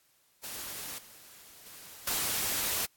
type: noise with level steps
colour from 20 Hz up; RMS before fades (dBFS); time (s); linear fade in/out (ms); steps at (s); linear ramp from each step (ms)
white; -40 / -53 / -49 / -31; 0.43-2.86; 10; 0.98 / 1.66 / 2.07; 5
effects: white hiss -68 dBFS RMS until 2.96 s + AAC 64 kbps